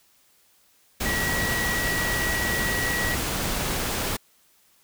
sine tone in noise, 1925 Hz, B6, 45 cents flat, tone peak -26 dBFS, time 1.05-3.15 s, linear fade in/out 10 ms, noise pink, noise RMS -27 dBFS, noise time 1-4.17 s, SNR -2 dB, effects white hiss -61 dBFS RMS until 4.83 s

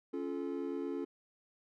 triangle chord, Db augmented, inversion none, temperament just, 277.2 / 346.5 / 433.1 Hz, Db4 / F4 / A4, 0 / -14 / -27 cents, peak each -37 / -38 / -39 dBFS, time 0.13-1.05 s, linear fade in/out 10 ms, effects none

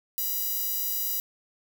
10% pulse tone with high-pass filter, 978 Hz, B5, 17 cents flat, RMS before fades -29 dBFS, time 0.18-1.2 s, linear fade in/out 0 ms, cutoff 12000 Hz, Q 0.74, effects none

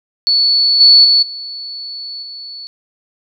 sine tone with level steps, 4435 Hz, C#8, in tune, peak -9 / -3 / -7 / -24 / -27 dBFS, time 0.27-2.67 s, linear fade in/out 0 ms, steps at 0.8 / 1.04 / 1.22 / 2.22 s, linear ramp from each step 10 ms, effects none

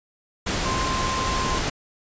sine tone in noise, 1046.5 Hz, C6, in tune, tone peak -26 dBFS, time 0.65-1.59 s, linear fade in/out 10 ms, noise pink, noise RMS -25 dBFS, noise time 0.46-1.7 s, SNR -4 dB, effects resampled to 16000 Hz

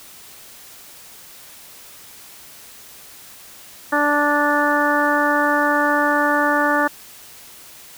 harmonic tone, 292.6 Hz, D4, 6 cents flat, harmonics 1 / 2 / 3 / 4 / 5 / 6, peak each -22 / -22 / -22 / -22 / -22 / -22 dBFS, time 3.92-6.88 s, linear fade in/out 10 ms, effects white hiss -42 dBFS RMS until 7.97 s

